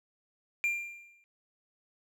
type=tone with exponential decay; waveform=triangle; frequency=2385 Hz; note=D7; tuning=26 cents sharp; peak=-23 dBFS; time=0.64-1.24 s; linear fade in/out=0 ms; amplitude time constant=130 ms; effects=none